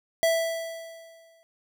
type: tone with exponential decay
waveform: square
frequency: 659.3 Hz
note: E5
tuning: in tune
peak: -19 dBFS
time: 0.23-1.43 s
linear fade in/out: 0 ms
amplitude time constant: 260 ms
effects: none